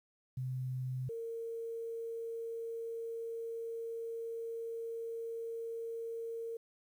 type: tone pair in turn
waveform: sine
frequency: 128.7 / 458.6 Hz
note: C3 / A#4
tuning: -28 / -28 cents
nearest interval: octave + minor seventh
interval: 2200 cents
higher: second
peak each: -35 / -38 dBFS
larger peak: first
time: 0.37-1.09 / 1.09-6.57 s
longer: second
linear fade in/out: 5 ms
effects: 11-bit